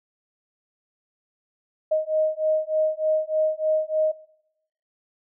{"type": "beating tone pair", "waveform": "sine", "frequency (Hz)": [622.3, 625.6], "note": ["D#5", "D#5"], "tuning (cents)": [0, 9], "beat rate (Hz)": 3.3, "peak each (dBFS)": -23, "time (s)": [1.91, 4.12], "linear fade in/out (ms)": 10, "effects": ["noise-tail reverb RT60 0.8 s tail -21 dB re dry"]}